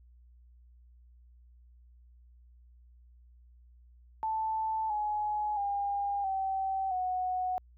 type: tone with pitch steps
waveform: sine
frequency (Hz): 880 / 841.7 / 805.1 / 770.1 / 736.6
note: A5 / G#5 / G5 / G5 / F#5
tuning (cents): 0 / +23 / +46 / -31 / -8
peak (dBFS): -29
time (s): 4.23-7.58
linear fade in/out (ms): 0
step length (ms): 670
effects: added 60 Hz sine -55 dBFS peak until 7.77 s